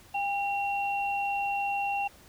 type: tone pair together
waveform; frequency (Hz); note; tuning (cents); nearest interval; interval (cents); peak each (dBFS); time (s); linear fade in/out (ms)
sine; 802 / 2739; G5 / F7; +39 / -34; octave + major sixth; 2127; -28 / -33; 0.14-2.08; 10
effects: pink hiss -55 dBFS RMS until 2.28 s